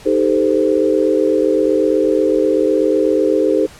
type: chord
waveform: sine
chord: A half-diminished seventh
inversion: second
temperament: equal with one note detuned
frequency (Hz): 311.1 / 392 / 440 / 516.6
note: Eb4 / G4 / A4 / C5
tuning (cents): 0 / 0 / 0 / -22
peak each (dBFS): -17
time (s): 0.05-3.67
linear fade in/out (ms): 20
effects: pink hiss -40 dBFS RMS until 3.79 s + low-pass 10000 Hz 12 dB/octave